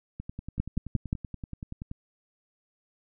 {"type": "two click trains", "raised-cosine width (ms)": 5, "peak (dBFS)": [-24, -14], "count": [19, 4], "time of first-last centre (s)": [[0.2, 1.914], [0.6, 1.129]], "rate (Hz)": [10.5, 5.67], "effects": []}